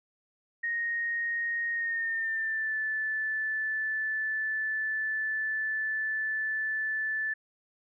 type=tone with pitch glide; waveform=sine; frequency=1864.7 to 1749.9 Hz; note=A#6 to A6; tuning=0 to -10 cents; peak=-28 dBFS; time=0.63-7.34 s; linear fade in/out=10 ms; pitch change=-110 cents; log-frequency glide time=1.73-2.76 s; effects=none